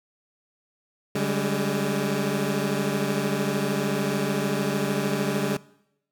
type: tone cluster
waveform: 20% pulse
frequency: 142.8 / 194.5 / 207.8 Hz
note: D3 / G3 / G#3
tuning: -48 / -13 / +1 cents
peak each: -23 dBFS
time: 1.15-5.57 s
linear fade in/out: 5 ms
effects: noise-tail reverb RT60 0.8 s tail -21 dB re dry